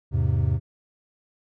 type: chord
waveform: triangle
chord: E augmented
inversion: none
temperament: equal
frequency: 82.41 / 103.83 / 130.81 Hz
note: E2 / G#2 / B#2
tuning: 0 / 0 / 0 cents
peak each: -22 dBFS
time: 0.11-0.6 s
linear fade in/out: 50 ms
effects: none